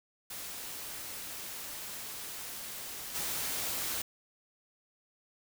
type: noise with level steps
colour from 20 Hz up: white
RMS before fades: -42 / -35 dBFS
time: 0.3-4.02 s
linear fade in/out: 5 ms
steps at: 3.14 s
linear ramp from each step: 20 ms
effects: none